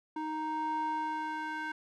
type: tone with band-pass filter sweep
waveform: square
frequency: 311.1 Hz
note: D#4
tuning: in tune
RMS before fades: -35 dBFS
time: 0.16-1.72 s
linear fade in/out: 5 ms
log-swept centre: 700 to 1400 Hz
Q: 3.2
effects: none